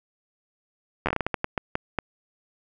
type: slowing click train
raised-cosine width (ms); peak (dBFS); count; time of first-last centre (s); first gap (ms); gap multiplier
0.5; -9; 13; 1.06-1.988; 11; 1.32
effects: none